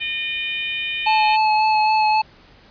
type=harmonic tone; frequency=610 Hz; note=D#5; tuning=34 cents flat; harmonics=3 / 4 / 5 / 6; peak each=-34 / -24 / -28 / -33 dBFS; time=0-1.37 s; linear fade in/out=20 ms
type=tone with vibrato; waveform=square; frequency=863 Hz; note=A5; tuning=34 cents flat; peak=-15 dBFS; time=1.06-2.22 s; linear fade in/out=10 ms; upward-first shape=sine; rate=3.7 Hz; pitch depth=15 cents each way
effects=pink hiss -49 dBFS RMS until 2.7 s + resampled to 11025 Hz